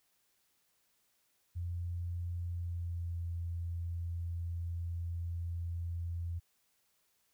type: tone with pitch glide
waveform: sine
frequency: 86.9 to 85.26 Hz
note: F2 to F2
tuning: -8 to -41 cents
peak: -35 dBFS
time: 1.55-6.4 s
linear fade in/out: 20 ms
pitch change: -33 cents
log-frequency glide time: 2.42-3.18 s
effects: white hiss -75 dBFS RMS until 7.33 s